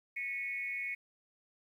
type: tone with amplitude modulation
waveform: sine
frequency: 2204 Hz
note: C#7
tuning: 11 cents flat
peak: -31 dBFS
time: 0.16-0.95 s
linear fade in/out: 10 ms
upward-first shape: sine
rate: 259 Hz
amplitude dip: 90%
effects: 11-bit